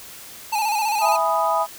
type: tone with vibrato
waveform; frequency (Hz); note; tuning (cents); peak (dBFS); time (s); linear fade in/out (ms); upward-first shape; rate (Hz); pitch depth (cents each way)
square; 857; A5; -46; -20; 0.52-1.17; 10; square; 15; 58
type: chord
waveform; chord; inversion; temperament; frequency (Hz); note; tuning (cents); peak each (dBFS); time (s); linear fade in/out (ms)
sine; E major seventh; none; equal; 659.3 / 830.6 / 987.8 / 1244.5; E5 / G#5 / B5 / D#6; 0 / 0 / 0 / 0; -23; 1-1.67; 50
effects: white hiss -40 dBFS RMS until 1.78 s